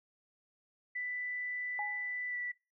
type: tone with pitch glide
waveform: sine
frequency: 1985 to 1963.3 Hz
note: B6 to B6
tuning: +8 to -11 cents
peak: -35 dBFS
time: 0.95-2.52 s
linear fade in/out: 10 ms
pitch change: -19 cents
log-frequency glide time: 2.29-2.35 s
type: tone with exponential decay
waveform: sine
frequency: 830.6 Hz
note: G#5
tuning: in tune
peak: -34 dBFS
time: 1.79-2.21 s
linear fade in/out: 1 ms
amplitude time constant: 91 ms
effects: noise-tail reverb RT60 0.3 s tail -21 dB re dry